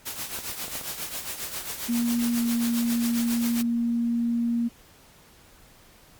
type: noise with tremolo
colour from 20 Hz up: white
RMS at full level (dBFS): -31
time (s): 0.05-3.63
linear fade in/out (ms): 20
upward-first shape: triangle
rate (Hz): 7.4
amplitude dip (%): 70
type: clicks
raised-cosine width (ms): 1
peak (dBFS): -26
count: 6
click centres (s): 0.388 / 0.498 / 0.643 / 0.681 / 0.754 / 0.813
type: tone with pitch glide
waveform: sine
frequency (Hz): 236.7 to 234.9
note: A#3 to A#3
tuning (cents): +27 to +13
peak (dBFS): -22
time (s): 1.88-4.69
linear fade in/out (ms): 20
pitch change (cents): -14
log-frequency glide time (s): 2.36-2.41
effects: pink hiss -54 dBFS RMS until 6.19 s + Opus 48 kbps